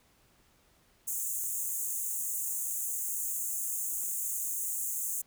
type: high-pass noise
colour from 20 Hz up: pink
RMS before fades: -34 dBFS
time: 1.07-5.22 s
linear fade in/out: 10 ms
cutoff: 6500 Hz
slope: 96 dB/octave
effects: pink hiss -66 dBFS RMS until 5.26 s